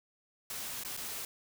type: noise with dropouts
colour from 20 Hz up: white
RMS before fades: -40 dBFS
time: 0.5-1.25 s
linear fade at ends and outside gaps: 2 ms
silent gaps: 0.836-0.848 / 0.967-0.973 s
effects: none